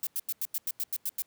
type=noise bursts; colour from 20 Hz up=violet; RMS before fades=-31 dBFS; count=10; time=0.03-1.221 s; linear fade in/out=2 ms; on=39 ms; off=89 ms; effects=pink hiss -69 dBFS RMS until 1.26 s + high-pass 100 Hz 12 dB/octave